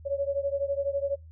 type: beating tone pair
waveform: sine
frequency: 554.4 / 566.4 Hz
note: C#5 / C#5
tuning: 0 / +37 cents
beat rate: 12 Hz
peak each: -28 / -30 dBFS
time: 0.05-1.16 s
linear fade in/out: 20 ms
effects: noise-tail reverb RT60 0.2 s tail -25 dB re dry + added 80 Hz sine -45 dBFS peak until 1.31 s